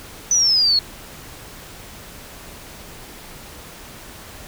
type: exponential sweep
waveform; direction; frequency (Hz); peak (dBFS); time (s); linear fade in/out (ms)
sine; down; 6060 to 4276; -13; 0.31-0.79; 2
effects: pink hiss -39 dBFS RMS until 4.47 s